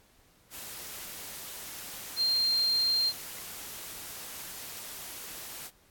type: tone in noise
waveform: sine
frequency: 4186 Hz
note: C8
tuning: in tune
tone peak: -24 dBFS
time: 2.16-3.13 s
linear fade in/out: 50 ms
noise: white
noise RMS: -42 dBFS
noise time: 0.5-5.71 s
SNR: +15 dB
effects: pink hiss -63 dBFS RMS until 5.9 s + AAC 64 kbps